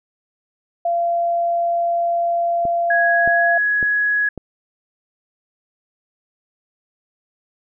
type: tone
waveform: sine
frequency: 686 Hz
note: F5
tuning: 31 cents flat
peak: -16 dBFS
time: 0.85-3.58 s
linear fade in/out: 5 ms
type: clicks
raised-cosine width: 2 ms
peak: -16 dBFS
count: 4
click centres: 2.653 / 3.276 / 3.828 / 4.377 s
type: tone with pitch glide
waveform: sine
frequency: 1661.2 to 1674.7 Hz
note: G#6 to G#6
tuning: 0 to +14 cents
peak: -15 dBFS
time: 2.9-4.29 s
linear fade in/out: 5 ms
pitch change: +14 cents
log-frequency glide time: 3.15-3.57 s
effects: none